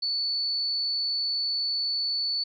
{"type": "tone", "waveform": "sine", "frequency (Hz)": 4464, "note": "C#8", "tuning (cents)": 11, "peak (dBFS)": -25, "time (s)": [0.02, 2.44], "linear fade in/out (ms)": 10, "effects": []}